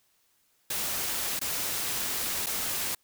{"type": "noise with dropouts", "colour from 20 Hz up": "white", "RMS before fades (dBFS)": -31, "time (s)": [0.7, 2.95], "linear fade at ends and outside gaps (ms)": 5, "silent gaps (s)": [[1.393, 1.413], [2.462, 2.467]], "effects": ["white hiss -69 dBFS RMS until 3.03 s"]}